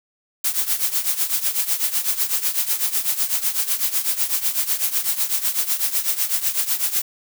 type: noise with tremolo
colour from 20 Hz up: blue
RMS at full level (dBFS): -18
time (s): 0.44-7.02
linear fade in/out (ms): 5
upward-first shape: triangle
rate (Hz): 8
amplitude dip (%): 85
effects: none